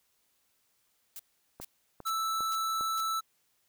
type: noise bursts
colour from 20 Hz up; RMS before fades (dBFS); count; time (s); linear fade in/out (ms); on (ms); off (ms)
blue; -43; 5; 1.16-3.005; 0; 33; 420
type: click train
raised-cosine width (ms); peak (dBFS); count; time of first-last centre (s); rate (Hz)
1; -30; 4; 1.6-2.81; 2.48
type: tone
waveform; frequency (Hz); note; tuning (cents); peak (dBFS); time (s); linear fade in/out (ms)
square; 1318; E6; -1; -30; 2.05-3.21; 20
effects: white hiss -73 dBFS RMS until 3.68 s